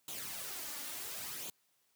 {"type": "noise with flanger", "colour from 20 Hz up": "white", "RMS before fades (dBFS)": -43, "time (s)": [0.08, 1.5], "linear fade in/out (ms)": 2, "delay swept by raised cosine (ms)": [0.28, 3.48], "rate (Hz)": 0.71, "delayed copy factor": 0.55, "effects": ["white hiss -75 dBFS RMS until 1.95 s", "high-pass 100 Hz 12 dB/octave"]}